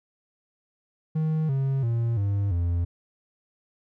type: tone with pitch steps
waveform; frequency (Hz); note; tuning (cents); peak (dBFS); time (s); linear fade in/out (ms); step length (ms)
triangle; 157.2 / 135.28 / 116.41 / 100.18 / 86.21; D#3 / C#3 / A#2 / G2 / F2; +18 / -42 / -2 / +38 / -22; -20; 1.15-2.85; 10; 340
effects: none